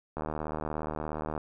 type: click train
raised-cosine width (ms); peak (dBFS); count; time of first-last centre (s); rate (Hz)
1; -20; 94; 0.17-1.378; 77
effects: none